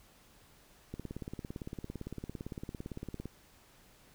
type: click train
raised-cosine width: 3 ms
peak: -27 dBFS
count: 42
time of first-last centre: 0.94-3.256 s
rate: 17.7 Hz
effects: pink hiss -62 dBFS RMS until 4.14 s